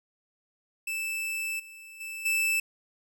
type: tone with level steps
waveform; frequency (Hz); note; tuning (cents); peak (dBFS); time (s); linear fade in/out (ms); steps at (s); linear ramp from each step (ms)
45% pulse; 2637; E7; 0; -30 / -45 / -36 / -24; 0.87-2.6; 5; 1.59 / 2 / 2.25; 10
effects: none